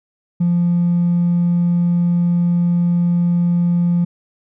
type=tone with hard clipping; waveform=sine; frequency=173.7 Hz; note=F3; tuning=9 cents flat; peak=-13 dBFS; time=0.4-4.05 s; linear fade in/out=10 ms; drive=1 dB; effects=none